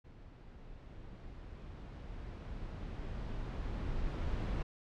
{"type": "noise with level ramp", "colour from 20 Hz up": "brown", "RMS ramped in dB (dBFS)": [-54, -35], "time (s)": [0.04, 4.63], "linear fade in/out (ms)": 10, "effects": ["low-pass 4000 Hz 12 dB/octave"]}